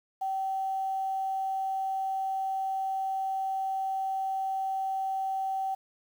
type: tone with quantisation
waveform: sine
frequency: 770 Hz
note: G5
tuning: 31 cents flat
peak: -28 dBFS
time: 0.21-5.75 s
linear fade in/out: 10 ms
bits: 9
effects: none